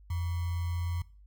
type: tone with sample-and-hold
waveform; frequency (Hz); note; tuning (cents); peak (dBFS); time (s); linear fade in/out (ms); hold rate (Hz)
sine; 86.4; F2; -18; -29; 0.1-1.02; 5; 1050
effects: noise-tail reverb RT60 0.4 s tail -20 dB re dry + added 50 Hz sine -52 dBFS peak until 1.26 s

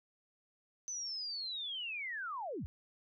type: linear sweep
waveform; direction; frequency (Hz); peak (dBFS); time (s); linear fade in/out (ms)
sine; down; 6120 to 43.71; -38; 0.88-2.66; 0
effects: none

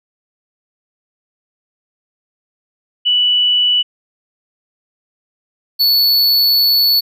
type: tone pair in turn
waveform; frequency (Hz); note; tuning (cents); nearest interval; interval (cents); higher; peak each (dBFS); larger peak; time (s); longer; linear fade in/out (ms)
sine / square; 2960 / 4435; F#7 / C#8; 0 / 0; perfect fifth; 700; second; -10; neither; 3.05-3.83 / 5.79-7.01; second; 20
effects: none

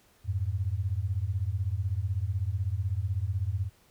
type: beating tone pair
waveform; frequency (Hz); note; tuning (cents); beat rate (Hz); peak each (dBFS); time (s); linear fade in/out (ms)
sine; 87.9 / 103.9; F2 / G#2; +12 / +1; 16; -30; 0.24-3.7; 50
effects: pink hiss -63 dBFS RMS until 3.9 s

